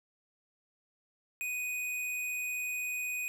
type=tone; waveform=square; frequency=2489 Hz; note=D#7; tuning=in tune; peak=-34 dBFS; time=1.41-3.28 s; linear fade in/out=0 ms; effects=none